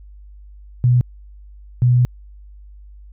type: tone bursts at uneven times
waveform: sine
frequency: 123.47 Hz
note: B2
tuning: in tune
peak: -10 dBFS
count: 2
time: 0.84-1.01 / 1.82-2.05 s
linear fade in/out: 0 ms
effects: added 50 Hz sine -38 dBFS peak until 3.12 s